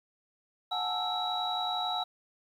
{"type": "tone cluster", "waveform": "sine", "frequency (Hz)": [730, 837, 888, 1320, 3885], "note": ["F#5", "G#5", "A5", "E6", "B7"], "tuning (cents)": [-24, 13, 16, 2, -29], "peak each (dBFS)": [-33, -38, -39, -39, -33], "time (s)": [0.71, 2.04], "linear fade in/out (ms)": 10, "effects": ["tanh soft clip ceiling -19 dBFS", "10-bit"]}